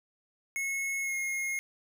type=tone with pitch glide; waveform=square; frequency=2182 to 2149 Hz; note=C#7 to C7; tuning=-28 to +46 cents; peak=-31 dBFS; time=0.56-1.59 s; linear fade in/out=0 ms; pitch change=-26 cents; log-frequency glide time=1.02-1.15 s; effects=none